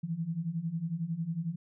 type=beating tone pair; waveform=sine; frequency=158.9 / 169.9 Hz; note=D#3 / F3; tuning=+37 / -47 cents; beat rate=11 Hz; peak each=-36 / -33 dBFS; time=0.03-1.56 s; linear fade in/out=10 ms; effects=none